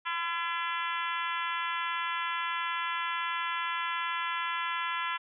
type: harmonic tone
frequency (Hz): 338.6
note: E4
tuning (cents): +46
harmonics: 3 / 4 / 5 / 6 / 7 / 8 / 9 / 10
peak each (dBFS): -34 / -36 / -38 / -40 / -41 / -42 / -43 / -44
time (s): 0.05-5.18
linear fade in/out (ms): 20
effects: none